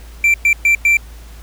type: tone bursts at uneven times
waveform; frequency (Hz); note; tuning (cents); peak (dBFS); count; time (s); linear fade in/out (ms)
triangle; 2349; D7; 0; -7; 4; 0.24-0.34 / 0.45-0.53 / 0.65-0.75 / 0.85-0.97; 2
effects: added 56 Hz sine -33 dBFS peak until 1.42 s + pink hiss -44 dBFS RMS until 1.42 s